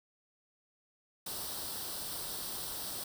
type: noise with comb filter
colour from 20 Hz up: white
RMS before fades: -40 dBFS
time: 1.26-3.04 s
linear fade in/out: 5 ms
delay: 0.22 ms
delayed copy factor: +0.65
effects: none